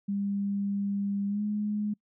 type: tone with pitch glide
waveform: sine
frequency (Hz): 200.2 to 209.1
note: G3 to G#3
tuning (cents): +37 to +12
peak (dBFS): -27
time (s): 0.08-1.94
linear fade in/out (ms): 10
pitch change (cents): +75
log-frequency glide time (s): 1.28-1.42
effects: noise-tail reverb RT60 0.1 s tail -26 dB re dry